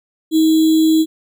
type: tone with sample-and-hold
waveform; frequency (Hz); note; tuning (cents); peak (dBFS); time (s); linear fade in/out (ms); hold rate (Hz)
sine; 317.8; D#4; +37; -9; 0.31-1.06; 50; 3675
effects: none